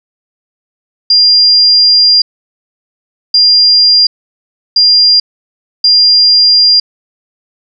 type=tone bursts at uneven times; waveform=sine; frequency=4800 Hz; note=D8; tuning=37 cents sharp; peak=-3 dBFS; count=4; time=1.1-2.22 / 3.34-4.07 / 4.76-5.2 / 5.84-6.8 s; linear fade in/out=5 ms; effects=none